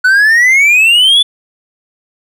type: exponential sweep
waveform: triangle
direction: up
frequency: 1474 to 3500 Hz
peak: -3 dBFS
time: 0.04-1.23 s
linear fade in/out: 10 ms
effects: none